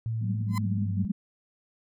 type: exponential sweep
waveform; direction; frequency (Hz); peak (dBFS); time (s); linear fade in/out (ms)
sine; down; 114.1 to 98.4; -27; 0.06-1.05; 0
type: band-pass noise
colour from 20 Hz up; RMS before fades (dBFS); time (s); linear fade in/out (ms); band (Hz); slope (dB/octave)
pink; -32; 0.21-1.12; 10; 180 to 220; 96
type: tone with exponential growth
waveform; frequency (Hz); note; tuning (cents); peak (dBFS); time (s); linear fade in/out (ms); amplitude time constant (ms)
35% pulse; 1020; C6; -44; -27; 0.48-0.58; 2; 21
effects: none